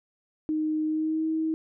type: tone with pitch glide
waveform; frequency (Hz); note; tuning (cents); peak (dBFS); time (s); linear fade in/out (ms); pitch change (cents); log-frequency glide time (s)
sine; 310 to 318.3; D#4 to D#4; -6 to +39; -24; 0.49-1.54; 0; +45; 0.85-1.26
effects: none